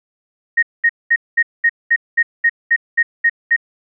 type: tone bursts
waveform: sine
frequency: 1864.7 Hz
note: A#6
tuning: in tune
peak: -9 dBFS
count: 12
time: 0.57-3.564 s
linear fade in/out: 10 ms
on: 57 ms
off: 210 ms
effects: none